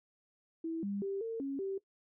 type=tone with pitch steps; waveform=sine; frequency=327 / 200.5 / 393 / 453.8 / 275.1 / 388.5 Hz; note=E4 / G3 / G4 / A#4 / C#4 / G4; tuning=-14 / +39 / +4 / -47 / -13 / -16 cents; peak=-34 dBFS; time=0.64-1.78 s; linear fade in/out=5 ms; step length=190 ms; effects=noise-tail reverb RT60 0.1 s tail -18 dB re dry